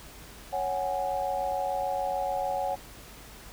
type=chord; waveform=sine; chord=C# suspended fourth; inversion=none; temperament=equal with one note detuned; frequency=554.4 / 743.8 / 830.6 Hz; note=C#5 / F#5 / G#5; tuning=0 / +9 / 0 cents; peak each=-32 / -30 / -33 dBFS; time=0.52-2.76 s; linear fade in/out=20 ms; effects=added 50 Hz sine -51 dBFS peak until 3.52 s + pink hiss -48 dBFS RMS until 3.52 s